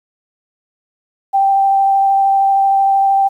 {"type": "tone with vibrato", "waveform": "sine", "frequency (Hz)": 784, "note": "G5", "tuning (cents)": 0, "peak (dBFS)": -9, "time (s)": [1.33, 3.29], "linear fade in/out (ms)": 20, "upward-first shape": "sine", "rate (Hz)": 13, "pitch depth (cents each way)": 9, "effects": ["8-bit"]}